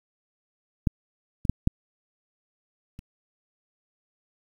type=clicks; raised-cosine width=5 ms; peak=-8 / -17 / -6 / -7 / -28 dBFS; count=5; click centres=0.872 / 1.452 / 1.496 / 1.674 / 2.991 s; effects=8-bit